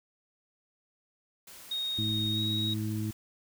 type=noise; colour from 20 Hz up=white; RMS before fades=-49 dBFS; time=1.47-3.13 s; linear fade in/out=5 ms
type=tone with pitch glide; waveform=sine; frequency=3729 to 3796 Hz; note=A#7 to A#7; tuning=0 to +31 cents; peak=-30 dBFS; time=1.71-2.74 s; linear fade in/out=5 ms; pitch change=+31 cents; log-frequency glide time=2.31-2.41 s
type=harmonic tone; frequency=107.3 Hz; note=A2; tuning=43 cents flat; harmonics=1 / 2 / 3; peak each=-32 / -35 / -37 dBFS; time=1.98-3.11 s; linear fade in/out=5 ms
effects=none